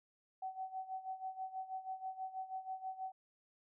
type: tone with tremolo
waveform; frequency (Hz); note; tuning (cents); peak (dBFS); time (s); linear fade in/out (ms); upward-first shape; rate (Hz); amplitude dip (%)
sine; 757; F#5; +39; -38; 0.42-3.12; 5; sine; 6.2; 80
effects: none